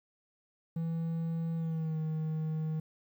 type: tone with pitch glide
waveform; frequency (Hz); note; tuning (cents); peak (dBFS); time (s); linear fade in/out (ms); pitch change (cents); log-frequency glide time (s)
triangle; 164.81 to 157.28; E3 to D#3; 0 to +19; -29; 0.76-2.8; 5; -81; 1.56-1.98
effects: 11-bit